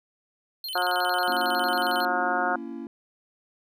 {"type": "tone with vibrato", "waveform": "square", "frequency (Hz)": 3584, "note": "A7", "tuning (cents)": 31, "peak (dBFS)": -32, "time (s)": [0.64, 2.05], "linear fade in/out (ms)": 2, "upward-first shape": "square", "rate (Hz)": 11, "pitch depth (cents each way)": 280}
{"type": "harmonic tone", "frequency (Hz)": 180, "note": "F#3", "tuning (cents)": -47, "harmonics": [2, 3, 4, 5, 6, 7, 8, 9], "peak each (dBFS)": [-36, -34, -27, -31, -35, -32, -28, -38], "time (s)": [0.75, 2.56], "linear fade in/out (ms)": 5}
{"type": "chord", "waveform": "triangle", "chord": "A# diminished", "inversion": "none", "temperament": "just", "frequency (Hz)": [233.1, 279.7, 335.6], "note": ["A#3", "C#4", "E4"], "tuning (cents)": [0, 16, 31], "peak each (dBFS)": -36, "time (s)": [1.28, 2.87], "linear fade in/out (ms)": 2}
{"effects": []}